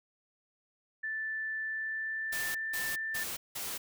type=tone with pitch glide; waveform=sine; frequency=1760 to 1776.3 Hz; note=A6 to A6; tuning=0 to +16 cents; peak=-33 dBFS; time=1.03-3.24 s; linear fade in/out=10 ms; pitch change=+16 cents; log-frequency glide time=1.61-2.67 s
type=noise bursts; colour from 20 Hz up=white; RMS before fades=-38 dBFS; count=4; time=2.32-3.78 s; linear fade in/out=10 ms; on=230 ms; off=180 ms
effects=none